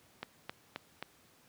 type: click train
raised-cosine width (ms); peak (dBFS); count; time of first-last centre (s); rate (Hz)
0.3; -22; 4; 0.23-1.026; 3.77
effects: pink hiss -64 dBFS RMS until 1.48 s + high-pass 100 Hz 12 dB/octave